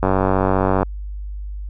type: click train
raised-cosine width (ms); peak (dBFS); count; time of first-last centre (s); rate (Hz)
1; -3; 77; 0.03-0.83; 95
effects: added 50 Hz sine -26 dBFS peak until 1.69 s